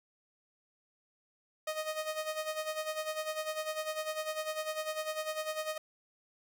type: tone with tremolo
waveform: sawtooth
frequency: 622.3 Hz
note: D#5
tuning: in tune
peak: -28 dBFS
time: 1.67-5.78 s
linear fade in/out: 5 ms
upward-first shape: sine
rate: 10 Hz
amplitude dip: 70%
effects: none